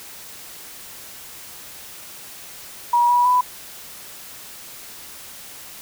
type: tone with pitch steps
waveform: sine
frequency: 958 / 972 / 994 Hz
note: A#5 / B5 / B5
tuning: +47 / -28 / +11 cents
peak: -13 dBFS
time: 2.93-3.41 s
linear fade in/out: 5 ms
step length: 160 ms
effects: white hiss -39 dBFS RMS until 5.81 s